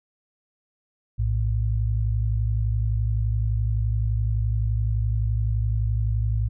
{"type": "tone pair together", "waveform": "sine", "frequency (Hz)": [58.27, 110], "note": ["A#1", "A2"], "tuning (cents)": [0, 0], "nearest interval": "major seventh", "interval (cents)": 1100, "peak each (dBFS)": -23, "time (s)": [1.18, 6.49], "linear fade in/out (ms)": 20, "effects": []}